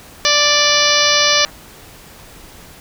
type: harmonic tone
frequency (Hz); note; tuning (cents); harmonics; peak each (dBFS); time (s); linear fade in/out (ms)
587.3; D5; 0; 1 / 2 / 3 / 4 / 5 / 6 / 7 / 8 / 9 / 10; -20 / -20 / -20 / -20 / -20 / -20 / -20 / -20 / -20 / -20; 0.25-1.45; 0
type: click train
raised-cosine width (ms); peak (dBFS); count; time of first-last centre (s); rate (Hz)
0.5; -25; 177; 0.39-1.497; 159
effects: pink hiss -40 dBFS RMS until 2.8 s